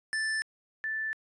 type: tone pair in turn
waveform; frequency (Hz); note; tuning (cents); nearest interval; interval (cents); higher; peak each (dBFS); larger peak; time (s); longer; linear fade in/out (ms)
square / sine; 1760 / 1760; A6 / A6; 0 / 0; unison; 0; neither; -29 / -30; first; 0.13-0.42 / 0.84-1.13; neither; 0
effects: resampled to 24000 Hz